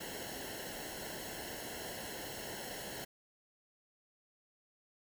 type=noise with comb filter; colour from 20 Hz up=pink; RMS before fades=-44 dBFS; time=0-3.05 s; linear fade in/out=10 ms; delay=0.83 ms; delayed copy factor=-0.8; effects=none